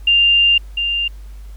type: tone pair in turn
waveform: sine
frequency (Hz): 2794 / 2794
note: F7 / F7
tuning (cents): 0 / 0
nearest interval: unison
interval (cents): 0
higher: neither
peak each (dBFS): -9 / -16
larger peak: first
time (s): 0.07-0.58 / 0.77-1.08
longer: first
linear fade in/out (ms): 5
effects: added 50 Hz sine -31 dBFS peak until 1.56 s + pink hiss -52 dBFS RMS until 1.56 s